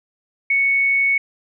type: tone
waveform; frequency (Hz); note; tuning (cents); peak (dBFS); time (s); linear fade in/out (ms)
sine; 2217; C#7; 0; -14; 0.5-1.18; 5
effects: none